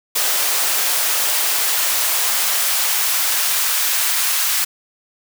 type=noise with high-pass filter sweep; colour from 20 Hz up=white; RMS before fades=-18 dBFS; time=0.15-4.65 s; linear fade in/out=10 ms; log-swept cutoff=500 to 1100 Hz; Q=0.81; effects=none